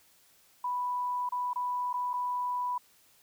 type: tone with dropouts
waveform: sine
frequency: 987.8 Hz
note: B5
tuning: in tune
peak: -29 dBFS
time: 0.64-2.78 s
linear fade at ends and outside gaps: 5 ms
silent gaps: 1.291-1.321 / 1.533-1.558 / 1.93-1.939 / 2.133-2.137 s
effects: white hiss -63 dBFS RMS until 3.22 s